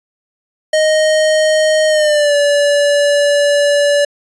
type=tone with pitch glide; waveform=square; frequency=622 to 577 Hz; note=D#5 to D5; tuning=-1 to -31 cents; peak=-10 dBFS; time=0.73-4.05 s; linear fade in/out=5 ms; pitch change=-130 cents; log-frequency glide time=1.88-2.35 s; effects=resampled to 22050 Hz

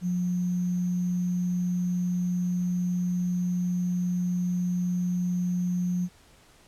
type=tone with sample-and-hold; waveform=sine; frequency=178.8 Hz; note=F3; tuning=41 cents sharp; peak=-24 dBFS; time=0.01-6.09 s; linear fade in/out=50 ms; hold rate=6300 Hz; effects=pink hiss -57 dBFS RMS until 6.67 s + low-pass 11000 Hz 12 dB/octave

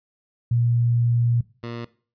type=tone pair in turn; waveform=sine / 15% pulse; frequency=118.8 / 117.84 Hz; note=A#2 / A#2; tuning=+33 / +19 cents; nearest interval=unison; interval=14 cents; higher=first; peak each=-17 / -24 dBFS; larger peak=first; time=0.51-1.41 / 1.63-1.85 s; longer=first; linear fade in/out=5 ms; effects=noise-tail reverb RT60 0.4 s tail -19 dB re dry + resampled to 11025 Hz

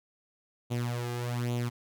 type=tone with flanger; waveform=sawtooth; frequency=120.8 Hz; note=B2; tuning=38 cents flat; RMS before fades=-32 dBFS; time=0.7-1.7 s; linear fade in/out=20 ms; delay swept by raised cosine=0.29 to 2.49 ms; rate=1.2 Hz; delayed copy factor=+0.7; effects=none

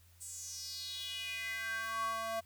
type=tone with high-pass filter sweep; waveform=square; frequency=224.7 Hz; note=A3; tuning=37 cents sharp; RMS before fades=-40 dBFS; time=0.2-2.41 s; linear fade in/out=20 ms; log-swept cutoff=8400 to 740 Hz; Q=5.3; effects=added 86 Hz sine -61 dBFS peak until 2.45 s + white hiss -67 dBFS RMS until 2.45 s

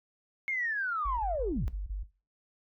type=linear sweep; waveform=sine; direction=down; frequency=2182 to 32.7 Hz; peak=-29 dBFS; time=0.48-1.68 s; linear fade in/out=0 ms
type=tone bursts; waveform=sine; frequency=48.98 Hz; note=G1; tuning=1 cent flat; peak=-31 dBFS; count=6; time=1.05-2.035 s; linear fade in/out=10 ms; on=140 ms; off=29 ms
effects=noise-tail reverb RT60 0.3 s tail -17 dB re dry + tanh soft clip ceiling -20 dBFS

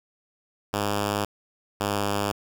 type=tone pair in turn; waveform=5% pulse; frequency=102.6 / 101.77 Hz; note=G#2 / G#2; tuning=-21 / -35 cents; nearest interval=unison; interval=14 cents; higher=first; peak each=-13 dBFS; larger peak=neither; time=0.73-1.25 / 1.8-2.32 s; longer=neither; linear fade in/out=5 ms; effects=7-bit

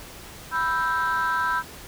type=chord; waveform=sine; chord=E minor; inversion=second; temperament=equal; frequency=987.8 / 1318.5 / 1568 Hz; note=B5 / E6 / G6; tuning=0 / 0 / 0 cents; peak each=-24 / -25 / -24 dBFS; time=0.51-1.63 s; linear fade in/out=50 ms; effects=tanh soft clip ceiling -17 dBFS + pink hiss -42 dBFS RMS until 1.87 s

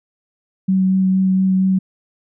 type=tone with vibrato; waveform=sine; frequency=188.8 Hz; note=F#3; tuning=35 cents sharp; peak=-12 dBFS; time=0.68-1.79 s; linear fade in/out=10 ms; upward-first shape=sine; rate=4.3 Hz; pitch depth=10 cents each way; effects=none

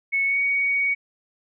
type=tone with pitch glide; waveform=sine; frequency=2206 to 2242 Hz; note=C#7 to C#7; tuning=-9 to +19 cents; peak=-19 dBFS; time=0.12-0.95 s; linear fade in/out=20 ms; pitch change=+28 cents; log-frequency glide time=0.25-0.39 s; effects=none

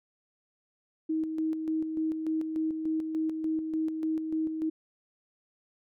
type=tone with tremolo; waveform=sine; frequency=316.8 Hz; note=D#4; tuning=31 cents sharp; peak=-26 dBFS; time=1.09-4.7 s; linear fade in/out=10 ms; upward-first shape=square; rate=3.4 Hz; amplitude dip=45%; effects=none

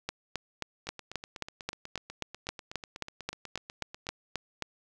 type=two click trains; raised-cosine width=0.2 ms; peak=-15 / -24 dBFS; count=18 / 27; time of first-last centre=0.09-4.623 / 0.87-4.068 s; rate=3.75 / 8.13 Hz; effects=none

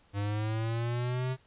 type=linear sweep; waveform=square; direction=up; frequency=100 to 130.81 Hz; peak=-30 dBFS; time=0.13-1.37 s; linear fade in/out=50 ms; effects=pink hiss -64 dBFS RMS until 1.46 s + resampled to 8000 Hz

